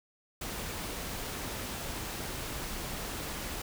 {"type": "noise", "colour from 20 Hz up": "pink", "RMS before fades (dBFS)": -38, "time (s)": [0.41, 3.62], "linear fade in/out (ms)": 5, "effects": []}